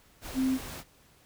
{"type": "tone in noise", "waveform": "sine", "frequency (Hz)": 261.6, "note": "C4", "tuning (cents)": 0, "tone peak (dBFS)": -24, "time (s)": [0.34, 0.59], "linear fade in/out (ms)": 50, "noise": "pink", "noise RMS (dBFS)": -41, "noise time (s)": [0.21, 0.84], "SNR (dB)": 14, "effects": ["pink hiss -61 dBFS RMS until 1.25 s"]}